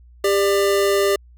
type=tone pair together; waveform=square; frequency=398.6 / 592.7 Hz; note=G4 / D5; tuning=+29 / +16 cents; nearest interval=perfect fifth; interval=687 cents; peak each=-17 / -22 dBFS; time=0.24-1.16 s; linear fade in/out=5 ms; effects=added 60 Hz sine -44 dBFS peak until 1.37 s